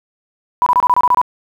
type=tone bursts; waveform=sine; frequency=987.8 Hz; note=B5; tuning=in tune; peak=-8 dBFS; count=9; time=0.62-1.215 s; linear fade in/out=0 ms; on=43 ms; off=26 ms; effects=7-bit